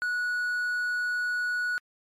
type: tone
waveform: triangle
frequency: 1466 Hz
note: F#6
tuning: 16 cents flat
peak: -24 dBFS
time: 0.02-1.78 s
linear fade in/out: 0 ms
effects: MP3 64 kbps